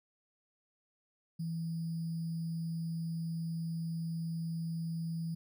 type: tone with sample-and-hold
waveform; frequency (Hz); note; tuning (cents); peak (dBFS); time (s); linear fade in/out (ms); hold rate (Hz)
sine; 164.7; E3; -1; -34; 1.39-5.35; 10; 4900
effects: none